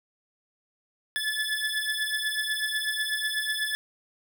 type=beating tone pair; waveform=25% pulse; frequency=1724 / 1732.1 Hz; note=A6 / A6; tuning=-36 / -28 cents; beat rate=8.1 Hz; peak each=-26 dBFS; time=1.16-3.75 s; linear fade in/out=0 ms; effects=none